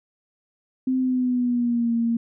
sine tone with pitch glide, 258.9 to 232 Hz, C4 to A#3, -18 to -8 cents, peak -19 dBFS, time 0.87-2.17 s, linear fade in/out 5 ms, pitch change -190 cents, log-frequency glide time 0.98-1.93 s, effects none

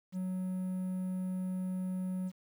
triangle tone with quantisation, 185 Hz, F#3, in tune, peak -31 dBFS, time 0.12-2.32 s, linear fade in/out 50 ms, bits 10, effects none

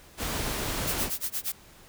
pink noise, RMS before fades -31 dBFS, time 0.17-1.11 s, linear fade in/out 50 ms
blue noise with tremolo, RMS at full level -29 dBFS, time 0.87-1.52 s, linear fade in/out 2 ms, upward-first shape sine, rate 8.5 Hz, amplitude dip 100%
effects pink hiss -53 dBFS RMS until 1.88 s

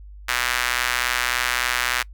sawtooth tone with high-pass filter, 123.47 Hz, B2, in tune, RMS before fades -23 dBFS, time 0.28-2.03 s, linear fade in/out 10 ms, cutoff 1600 Hz, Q 1.6, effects noise-tail reverb RT60 0.1 s tail -24 dB re dry + added 50 Hz sine -38 dBFS peak until 2.13 s

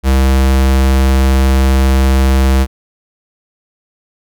square tone, 66.3 Hz, C2, 23 cents sharp, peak -8 dBFS, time 0.03-2.67 s, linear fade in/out 50 ms, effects none

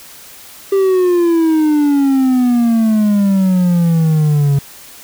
triangle exponential sweep, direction down, 395.2 to 138.59 Hz, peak -7 dBFS, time 0.72-4.59 s, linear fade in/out 5 ms, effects white hiss -37 dBFS RMS until 5.03 s

